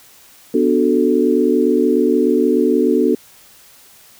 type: chord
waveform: sine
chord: B minor seventh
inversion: none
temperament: equal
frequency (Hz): 246.9 / 293.7 / 370 / 440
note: B3 / D4 / F#4 / A4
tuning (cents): 0 / 0 / 0 / 0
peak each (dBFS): -17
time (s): 0.54-3.15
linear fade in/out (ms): 5
effects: white hiss -46 dBFS RMS until 4.19 s